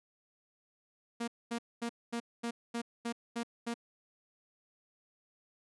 sawtooth tone bursts, 234.6 Hz, A#3, 11 cents sharp, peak -30 dBFS, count 9, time 1.2-3.742 s, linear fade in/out 10 ms, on 78 ms, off 230 ms, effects resampled to 24000 Hz

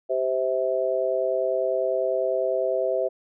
harmonic tone, 130 Hz, C3, 11 cents flat, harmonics 3 / 4 / 5, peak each -28 / -25 / -25 dBFS, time 0.09-3.09 s, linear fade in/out 20 ms, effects none

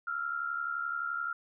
sine tone pair together, 1328.4 / 1400 Hz, E6 / F6, +13 / +4 cents, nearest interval minor second, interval 91 cents, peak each -37 / -33 dBFS, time 0.07-1.33 s, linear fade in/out 5 ms, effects none

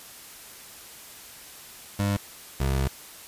25% pulse tone pair in turn, 100.6 / 67.14 Hz, G2 / C2, +45 / +45 cents, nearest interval perfect fifth, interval 700 cents, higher first, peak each -19 dBFS, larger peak neither, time 1.99-2.17 / 2.6-2.88 s, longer second, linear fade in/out 5 ms, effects white hiss -45 dBFS RMS until 3.27 s + resampled to 32000 Hz

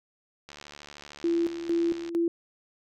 click train, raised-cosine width 0.2 ms, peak -26 dBFS, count 118, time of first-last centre 0.49-2.091 s, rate 73.1 Hz
sine tone with tremolo, 338 Hz, E4, 43 cents sharp, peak -22 dBFS, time 1.24-2.28 s, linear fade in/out 2 ms, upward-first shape square, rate 2.2 Hz, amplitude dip 70%
effects none

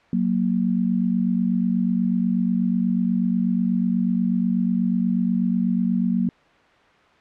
sine tone pair together, 185.3 / 233.5 Hz, F#3 / A#3, +3 / +3 cents, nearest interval major third, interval 400 cents, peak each -21 dBFS, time 0.13-6.29 s, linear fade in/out 2 ms, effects white hiss -54 dBFS RMS until 7.2 s + low-pass 2000 Hz 12 dB/octave

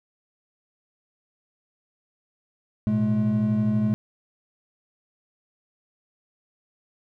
triangle tone cluster, 111 / 123.3 / 212.7 Hz, A2 / B2 / G#3, +16 / -2 / +42 cents, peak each -26 / -26 / -19 dBFS, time 2.87-3.94 s, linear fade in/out 0 ms, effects none

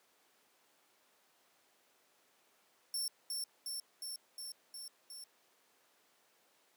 20% pulse tone with echo, 5420 Hz, E8, 47 cents sharp, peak -30 dBFS, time 2.94-3.08 s, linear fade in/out 2 ms, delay 360 ms, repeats 6, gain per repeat -2 dB, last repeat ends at 5.24 s, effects pink hiss -70 dBFS RMS until 6.76 s + high-pass 400 Hz 12 dB/octave

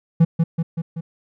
triangle tone with echo, 165 Hz, E3, 2 cents sharp, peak -7 dBFS, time 0.2-0.25 s, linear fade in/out 10 ms, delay 190 ms, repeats 4, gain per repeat -4 dB, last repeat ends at 1.01 s, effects none

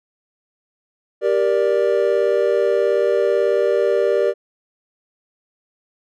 triangle chord, G minor, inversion none, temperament just, 392 / 470.4 / 588 Hz, G4 / Bb4 / D5, 0 / +16 / +2 cents, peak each -17 dBFS, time 1.21-4.34 s, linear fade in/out 50 ms, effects none

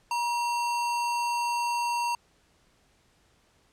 sine tone with sample-and-hold, 951 Hz, A#5, 34 cents sharp, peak -25 dBFS, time 0.11-2.15 s, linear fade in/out 2 ms, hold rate 3675 Hz, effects pink hiss -65 dBFS RMS until 3.72 s + low-pass 9000 Hz 12 dB/octave

